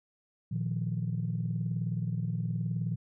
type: chord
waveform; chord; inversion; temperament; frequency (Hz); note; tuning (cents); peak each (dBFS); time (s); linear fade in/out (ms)
sine; Bb suspended fourth; none; equal; 116.54 / 155.56 / 174.61; Bb2 / Eb3 / F3; 0 / 0 / 0; -32 / -34 / -34; 0.51-2.96; 10
effects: tanh soft clip ceiling -21 dBFS